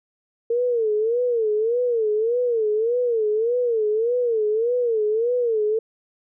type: tone with vibrato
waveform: sine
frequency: 457.2 Hz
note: A#4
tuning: 34 cents flat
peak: -18 dBFS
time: 0.5-5.79 s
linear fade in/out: 5 ms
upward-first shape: sine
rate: 1.7 Hz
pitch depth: 140 cents each way
effects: none